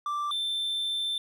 triangle tone pair in turn, 1174.7 / 3553 Hz, D6 / A7, 0 / +16 cents, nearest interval octave + perfect fifth, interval 1916 cents, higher second, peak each -26 dBFS, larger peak neither, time 0.06-0.31 / 0.31-1.18 s, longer second, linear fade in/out 2 ms, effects none

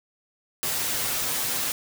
white noise with comb filter, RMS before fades -27 dBFS, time 0.63-1.72 s, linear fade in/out 0 ms, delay 7.8 ms, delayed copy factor +0.55, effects none

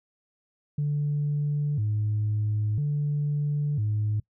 sine tone with vibrato, 124.6 Hz, B2, 16 cents sharp, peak -22 dBFS, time 0.78-4.2 s, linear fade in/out 5 ms, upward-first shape square, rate 0.5 Hz, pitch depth 280 cents each way, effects noise-tail reverb RT60 0.1 s tail -24 dB re dry + tanh soft clip ceiling -20 dBFS

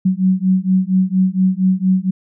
sine beating tone pair, 185 / 189.3 Hz, F#3 / F#3, 0 / +40 cents, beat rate 4.3 Hz, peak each -15 dBFS, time 0.05-2.11 s, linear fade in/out 10 ms, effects none

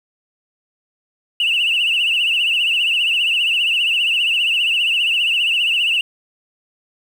sine tone with vibrato, 2790 Hz, F7, 2 cents flat, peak -13 dBFS, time 1.4-6.01 s, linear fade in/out 2 ms, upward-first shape triangle, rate 15 Hz, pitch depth 130 cents each way, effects tanh soft clip ceiling -10 dBFS + 7-bit

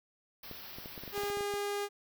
white band-stop noise, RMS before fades -47 dBFS, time 0.43-1.31 s, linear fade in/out 5 ms, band 5600 to 12000 Hz, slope 96 dB/octave
clicks, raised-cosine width 2 ms, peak -32 dBFS, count 12, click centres 0.513 / 0.785 / 0.859 / 0.978 / 1.036 / 1.078 / 1.178 / 1.235 / 1.301 / 1.372 / 1.408 / 1.539 s
sawtooth tone, 407.1 Hz, G#4, 35 cents flat, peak -29 dBFS, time 1.12-1.89 s, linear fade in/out 50 ms
effects none

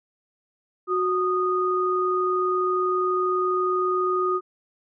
sine tone pair together, 367.9 / 1235.7 Hz, F#4 / D#6, -10 / -12 cents, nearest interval octave + major sixth, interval 2098 cents, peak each -23 dBFS, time 0.87-4.41 s, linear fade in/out 50 ms, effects none

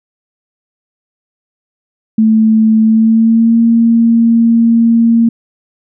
sine tone with pitch glide, 220 to 230.5 Hz, A3 to A#3, 0 to -19 cents, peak -5 dBFS, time 2.18-5.29 s, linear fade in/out 5 ms, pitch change +81 cents, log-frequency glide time 2.82-3.6 s, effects none

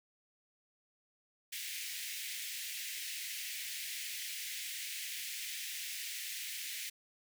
pink high-pass noise, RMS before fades -42 dBFS, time 1.52-6.9 s, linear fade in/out 10 ms, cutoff 1900 Hz, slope 48 dB/octave, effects none

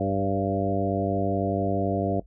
harmonic tone with a mistuned harmonic, 98 Hz, G2, in tune, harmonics 1 / 2 / 3 / 4 / 5 / 6 / 7, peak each -30 / -30 / -29 / -32 / -33 / -31 / -30 dBFS, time 0-2.2 s, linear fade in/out 5 ms, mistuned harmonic 6, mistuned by -19 cents, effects noise-tail reverb RT60 0.1 s tail -18 dB re dry + added 50 Hz sine -48 dBFS peak until 2.26 s

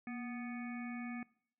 harmonic tone with a mistuned harmonic, 246.9 Hz, B3, in tune, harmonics 1 / 3 / 5 / 7 / 9 / 10, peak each -41 / -52 / -55 / -53 / -51 / -58 dBFS, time 0.07-1.23 s, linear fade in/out 2 ms, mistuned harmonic 1, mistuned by -64 cents, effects noise-tail reverb RT60 0.6 s tail -22 dB re dry

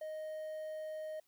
triangle tone with quantisation, 622.3 Hz, D#5, in tune, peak -38 dBFS, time 0.01-1.2 s, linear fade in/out 5 ms, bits 11, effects white hiss -75 dBFS RMS until 1.27 s

